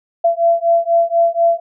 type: beating tone pair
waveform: sine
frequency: 674 / 678.1 Hz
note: E5 / E5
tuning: +38 / +49 cents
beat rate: 4.1 Hz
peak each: -14 dBFS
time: 0.24-1.6 s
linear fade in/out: 10 ms
effects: none